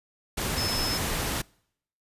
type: tone in noise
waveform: sine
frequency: 5210 Hz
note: E8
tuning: 21 cents flat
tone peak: -29 dBFS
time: 0.57-0.98 s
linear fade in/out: 10 ms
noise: pink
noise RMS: -29 dBFS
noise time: 0.37-1.42 s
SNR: -3 dB
effects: noise-tail reverb RT60 0.7 s tail -26 dB re dry + resampled to 32000 Hz